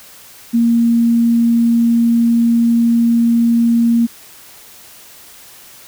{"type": "tone", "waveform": "sine", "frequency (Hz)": 233.1, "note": "A#3", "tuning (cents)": 0, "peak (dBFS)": -9, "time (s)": [0.53, 4.07], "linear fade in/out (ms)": 20, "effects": ["white hiss -40 dBFS RMS until 5.87 s"]}